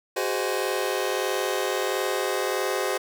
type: chord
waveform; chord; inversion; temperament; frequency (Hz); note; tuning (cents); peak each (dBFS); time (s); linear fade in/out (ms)
sawtooth; Ab dominant seventh; third; just; 373.8 / 415.3 / 519.1 / 623; Gb4 / Ab4 / C5 / Eb5; +18 / 0 / -14 / +2; -25 / -26 / -25 / -29; 0.16-2.98; 10
effects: none